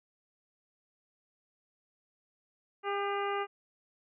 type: harmonic tone with a mistuned harmonic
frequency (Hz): 402.3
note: G4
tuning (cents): +45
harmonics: 1 / 2 / 3 / 4 / 5 / 6 / 7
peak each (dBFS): -34 / -36 / -36 / -43 / -43 / -47 / -46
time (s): 2.83-3.47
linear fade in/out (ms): 50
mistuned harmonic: 4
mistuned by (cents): -34
effects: none